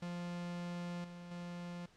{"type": "tone with level steps", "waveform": "45% pulse", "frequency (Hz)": 174.61, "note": "F3", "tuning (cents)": 0, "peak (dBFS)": [-40, -48, -43], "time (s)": [0.02, 1.86], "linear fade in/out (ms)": 5, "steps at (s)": [1.04, 1.31], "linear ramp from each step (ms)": 5, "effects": ["pink hiss -66 dBFS RMS until 1.96 s", "low-pass 6000 Hz 12 dB/octave"]}